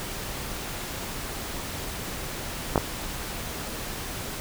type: clicks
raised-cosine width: 1 ms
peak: -6 dBFS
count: 2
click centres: 2.758 / 2.778 s
effects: pink hiss -34 dBFS RMS until 4.4 s